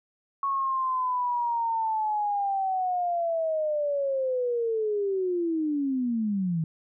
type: linear sweep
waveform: sine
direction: down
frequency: 1108 to 155.56 Hz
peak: -24 dBFS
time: 0.43-6.64 s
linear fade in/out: 2 ms
effects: none